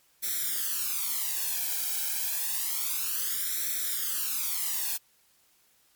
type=noise with flanger; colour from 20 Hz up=blue; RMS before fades=-30 dBFS; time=0.22-4.98 s; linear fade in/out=20 ms; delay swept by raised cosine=0.52 to 1.29 ms; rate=0.29 Hz; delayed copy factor=+1; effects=white hiss -65 dBFS RMS until 5.95 s + MP3 96 kbps